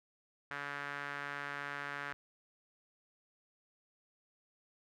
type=tone with band-pass filter; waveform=sawtooth; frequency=142.9 Hz; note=D3; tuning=47 cents flat; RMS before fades=-42 dBFS; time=0.51-2.13 s; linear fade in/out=0 ms; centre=1600 Hz; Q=2.8; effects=none